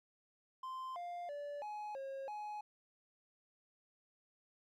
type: tone with pitch steps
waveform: triangle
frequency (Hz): 1040 / 701 / 579 / 841 / 541 / 840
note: C6 / F5 / D5 / G#5 / C#5 / G#5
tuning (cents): -11 / +6 / -25 / +22 / -42 / +19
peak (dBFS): -40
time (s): 0.63-2.61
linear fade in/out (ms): 5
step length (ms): 330
effects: none